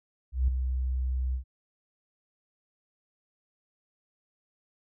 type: tone with ADSR envelope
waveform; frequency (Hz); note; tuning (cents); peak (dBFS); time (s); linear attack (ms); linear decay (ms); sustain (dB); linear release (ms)
sine; 63.9; C2; -40; -19; 0.32-1.44; 160; 4; -7; 100
effects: none